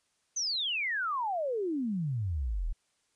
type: exponential sweep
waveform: sine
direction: down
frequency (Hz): 6310 to 34.65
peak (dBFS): -29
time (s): 0.36-2.73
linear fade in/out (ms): 10
effects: white hiss -74 dBFS RMS until 3.15 s + resampled to 22050 Hz